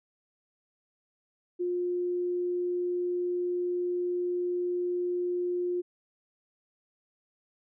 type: tone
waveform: sine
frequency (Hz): 355.3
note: F4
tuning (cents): +30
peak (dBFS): -27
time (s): 1.59-5.82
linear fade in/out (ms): 20
effects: none